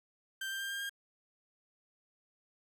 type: tone with pitch steps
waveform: 30% pulse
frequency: 1568 / 1578.9 / 1589.9 / 1600.9 / 1612.1 Hz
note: G6 / G6 / G6 / G6 / G6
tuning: 0 / +12 / +24 / +36 / +48 cents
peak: -34 dBFS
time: 0.41-0.895 s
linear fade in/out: 5 ms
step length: 97 ms
effects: none